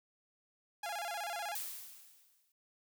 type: tone with vibrato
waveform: sawtooth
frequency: 756 Hz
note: F#5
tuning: 37 cents sharp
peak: -34 dBFS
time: 0.83-1.55 s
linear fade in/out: 5 ms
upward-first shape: square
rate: 16 Hz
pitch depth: 160 cents each way
type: noise with exponential decay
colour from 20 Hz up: blue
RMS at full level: -38 dBFS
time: 1.55-2.52 s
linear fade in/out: 2 ms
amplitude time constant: 210 ms
effects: none